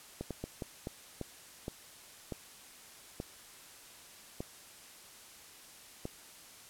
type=slowing click train; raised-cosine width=2 ms; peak=-24 dBFS; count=11; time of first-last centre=0.21-6.054 s; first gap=97 ms; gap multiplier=1.37; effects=white hiss -54 dBFS RMS until 6.69 s + low-pass 12000 Hz 12 dB/octave